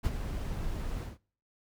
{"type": "noise with ADSR envelope", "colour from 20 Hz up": "brown", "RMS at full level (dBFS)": -27, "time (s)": [0.03, 1.18], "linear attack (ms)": 27, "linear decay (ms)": 41, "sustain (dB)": -8, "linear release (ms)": 170, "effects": ["noise-tail reverb RT60 0.5 s tail -25 dB re dry"]}